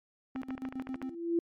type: tone with tremolo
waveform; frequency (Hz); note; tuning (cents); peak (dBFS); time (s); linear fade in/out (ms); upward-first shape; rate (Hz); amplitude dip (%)
triangle; 261.6; C4; 0; -32; 0.35-1.15; 5; square; 7.4; 80
type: click train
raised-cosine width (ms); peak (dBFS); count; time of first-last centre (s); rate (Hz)
0.5; -26; 10; 0.36-1.017; 13.7
type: tone with exponential growth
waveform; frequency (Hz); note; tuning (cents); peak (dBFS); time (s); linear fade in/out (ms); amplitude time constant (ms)
sine; 338.4; E4; +45; -23; 0.83-1.39; 2; 120
effects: MP3 64 kbps